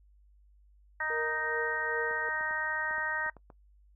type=harmonic tone; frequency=311.1 Hz; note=D#4; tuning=in tune; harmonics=2 / 3 / 4 / 5 / 6; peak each=-43 / -38 / -41 / -35 / -34 dBFS; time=1-3.3 s; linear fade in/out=5 ms
type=tone with tremolo; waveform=sine; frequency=466.2 Hz; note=A#4; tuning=in tune; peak=-31 dBFS; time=1.1-2.29 s; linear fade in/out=2 ms; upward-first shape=triangle; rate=2.5 Hz; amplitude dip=80%
type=clicks; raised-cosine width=1 ms; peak=-36 dBFS; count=8; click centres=2.111 / 2.41 / 2.51 / 2.91 / 2.982 / 3.263 / 3.367 / 3.502 s
effects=noise-tail reverb RT60 0.1 s tail -20 dB re dry + added 50 Hz sine -58 dBFS peak until 3.95 s